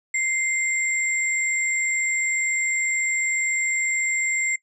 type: tone pair together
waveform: sine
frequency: 2093 / 7459 Hz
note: C7 / A#8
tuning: 0 / 0 cents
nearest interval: octave + minor seventh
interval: 2200 cents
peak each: -22 / -26 dBFS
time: 0.14-4.56 s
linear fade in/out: 5 ms
effects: noise-tail reverb RT60 0.1 s tail -21 dB re dry